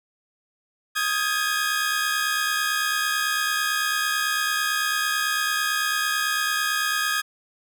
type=tone cluster; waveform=sawtooth; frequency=1247 / 1612 / 1681 Hz; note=D#6 / G6 / G#6; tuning=+3 / +48 / +20 cents; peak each=-23 dBFS; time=0.95-7.22 s; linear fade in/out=20 ms; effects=none